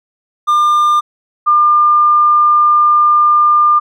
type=tone pair in turn; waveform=triangle / sine; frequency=1200 / 1200 Hz; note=D6 / D6; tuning=+37 / +37 cents; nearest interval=unison; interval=0 cents; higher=neither; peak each=-6 dBFS; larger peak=neither; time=0.47-1.01 / 1.46-3.8 s; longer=second; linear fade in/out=20 ms; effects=none